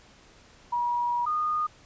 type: tone pair in turn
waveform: sine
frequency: 961 / 1227.7 Hz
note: B5 / D#6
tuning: -48 / -24 cents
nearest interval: major third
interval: 424 cents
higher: second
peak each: -24 dBFS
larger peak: neither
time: 0.72-1.26 / 1.26-1.67 s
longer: first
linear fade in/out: 10 ms
effects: pink hiss -55 dBFS RMS until 1.85 s + resampled to 16000 Hz